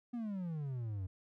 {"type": "exponential sweep", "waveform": "triangle", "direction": "down", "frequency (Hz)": [246.9, 90.3], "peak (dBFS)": -35, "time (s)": [0.13, 1.07], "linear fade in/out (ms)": 10, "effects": []}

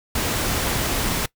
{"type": "noise", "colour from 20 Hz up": "pink", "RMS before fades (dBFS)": -23, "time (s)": [0.15, 1.26], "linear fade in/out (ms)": 5, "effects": ["noise-tail reverb RT60 0.1 s tail -21 dB re dry"]}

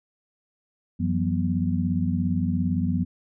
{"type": "tone cluster", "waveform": "sine", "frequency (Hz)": [91.5, 170.8, 188.1, 245], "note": ["F#2", "F3", "F#3", "B3"], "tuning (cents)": [-19, -38, 29, -14], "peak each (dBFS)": -27, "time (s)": [0.99, 3.05], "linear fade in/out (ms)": 20, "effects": []}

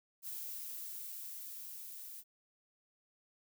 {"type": "noise with level ramp", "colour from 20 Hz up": "violet", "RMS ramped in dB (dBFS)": [-43, -49], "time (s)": [0.22, 2.24], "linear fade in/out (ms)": 50, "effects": []}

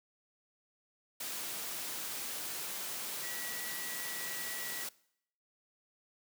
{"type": "tone in noise", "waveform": "sine", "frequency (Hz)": 1936, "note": "B6", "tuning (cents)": -35, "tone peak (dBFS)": -45, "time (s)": [3.23, 4.84], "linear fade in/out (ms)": 5, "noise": "white", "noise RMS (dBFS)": -40, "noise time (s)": [1.2, 4.89], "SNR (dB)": -8, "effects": ["noise-tail reverb RT60 0.7 s tail -22 dB re dry", "high-pass 150 Hz 12 dB/octave"]}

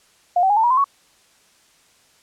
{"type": "tone with pitch steps", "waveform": "sine", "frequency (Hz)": [710, 765.4, 825.1, 889.4, 958.7, 1033.5, 1114.1], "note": ["F5", "G5", "G#5", "A5", "A#5", "C6", "C#6"], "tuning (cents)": [28, -42, -12, 18, 48, -22, 8], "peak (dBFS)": -13, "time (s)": [0.36, 0.843], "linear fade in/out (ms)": 5, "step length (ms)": 69, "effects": ["white hiss -56 dBFS RMS until 2.22 s", "low-pass 9000 Hz 12 dB/octave"]}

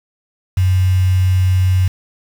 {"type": "tone with quantisation", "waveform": "sine", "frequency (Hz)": 92.5, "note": "F#2", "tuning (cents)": 0, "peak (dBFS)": -10, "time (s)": [0.57, 1.88], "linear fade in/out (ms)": 5, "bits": 5, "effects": []}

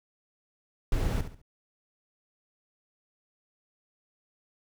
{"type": "noise with echo", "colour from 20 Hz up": "brown", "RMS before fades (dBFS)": -27, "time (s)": [0.92, 1.21], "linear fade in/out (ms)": 2, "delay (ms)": 69, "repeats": 3, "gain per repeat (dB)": -10, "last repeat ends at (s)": 1.417, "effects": []}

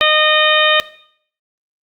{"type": "harmonic tone", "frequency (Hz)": 614, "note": "D#5", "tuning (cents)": -23, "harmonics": [1, 2, 3, 4, 5, 6], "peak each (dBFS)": [-17, -17, -17, -17, -17, -17], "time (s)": [0.01, 0.8], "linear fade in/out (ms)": 0, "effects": ["noise-tail reverb RT60 0.6 s tail -17 dB re dry", "Opus 48 kbps"]}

